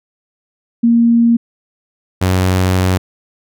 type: tone pair in turn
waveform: sine / sawtooth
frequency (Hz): 233.5 / 92.66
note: A#3 / F#2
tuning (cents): +3 / +3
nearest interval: octave + major third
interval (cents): 1600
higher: first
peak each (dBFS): -7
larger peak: neither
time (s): 0.83-1.37 / 2.21-2.98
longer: second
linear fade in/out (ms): 10
effects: none